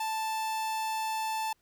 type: tone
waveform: 45% pulse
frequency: 880 Hz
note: A5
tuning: in tune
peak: -30 dBFS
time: 0-1.53 s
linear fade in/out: 5 ms
effects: pink hiss -72 dBFS RMS until 1.61 s